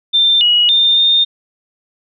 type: tone with pitch steps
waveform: sine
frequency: 3581 / 2907 / 3613 / 3642 Hz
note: A7 / F#7 / A7 / A#7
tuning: +30 / -31 / +45 / -41 cents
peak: -8 dBFS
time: 0.13-1.25 s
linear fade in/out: 20 ms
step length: 280 ms
effects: none